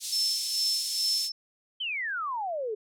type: band-pass noise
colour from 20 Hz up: pink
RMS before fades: -35 dBFS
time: 0-1.3 s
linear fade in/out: 50 ms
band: 4100 to 11000 Hz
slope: 24 dB/octave
type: tone with tremolo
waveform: sine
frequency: 5300 Hz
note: E8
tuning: 9 cents sharp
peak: -24 dBFS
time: 0.12-1.32 s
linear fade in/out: 5 ms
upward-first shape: sine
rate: 2.3 Hz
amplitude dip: 60%
type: exponential sweep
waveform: sine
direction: down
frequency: 3169 to 409.4 Hz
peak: -29 dBFS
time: 1.8-2.75 s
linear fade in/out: 10 ms
effects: none